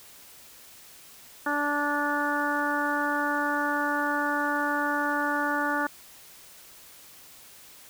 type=harmonic tone; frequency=291.2 Hz; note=D4; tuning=15 cents flat; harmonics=1 / 2 / 3 / 4 / 5 / 6; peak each=-31 / -34 / -31 / -32 / -29 / -34 dBFS; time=1.46-5.87 s; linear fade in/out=5 ms; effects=white hiss -50 dBFS RMS until 7.89 s